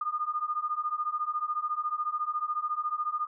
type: beating tone pair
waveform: sine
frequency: 1212 / 1226 Hz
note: D#6 / D#6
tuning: -46 / -26 cents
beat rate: 14 Hz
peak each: -32 / -31 dBFS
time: 0.01-3.27 s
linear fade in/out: 5 ms
effects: none